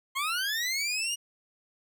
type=linear sweep; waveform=20% pulse; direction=up; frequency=1046.5 to 2900 Hz; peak=-23 dBFS; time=0.15-1.16 s; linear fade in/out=20 ms; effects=none